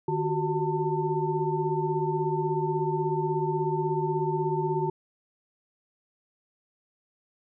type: tone cluster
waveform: sine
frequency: 152.5 / 363 / 379.4 / 895 Hz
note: D#3 / F#4 / F#4 / A5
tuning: -34 / -33 / +43 / +29 cents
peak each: -30 dBFS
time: 0.08-4.9 s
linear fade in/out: 5 ms
effects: none